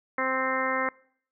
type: harmonic tone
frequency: 261.6 Hz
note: C4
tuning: in tune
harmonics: 1 / 2 / 3 / 4 / 5 / 6 / 7 / 8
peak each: -35 / -31 / -37 / -31 / -32 / -36 / -32 / -33 dBFS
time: 0.18-0.89 s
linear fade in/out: 2 ms
effects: noise-tail reverb RT60 0.6 s tail -24 dB re dry